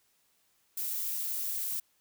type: noise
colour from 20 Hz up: violet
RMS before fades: -34 dBFS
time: 0.77-1.8 s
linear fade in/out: 5 ms
effects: white hiss -71 dBFS RMS until 2 s